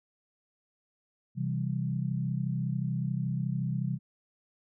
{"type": "chord", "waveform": "sine", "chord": "C major", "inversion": "none", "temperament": "equal", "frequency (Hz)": [130.81, 164.81, 196], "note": ["C3", "E3", "G3"], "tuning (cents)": [0, 0, 0], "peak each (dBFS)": [-31, -33, -35], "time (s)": [1.35, 3.99], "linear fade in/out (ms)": 50, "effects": []}